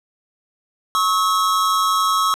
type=tone pair together; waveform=square; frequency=1100 / 1289 Hz; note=C#6 / E6; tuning=-14 / -39 cents; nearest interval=minor third; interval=275 cents; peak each=-19 dBFS; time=0.95-2.34 s; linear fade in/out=0 ms; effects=low-pass 12000 Hz 12 dB/octave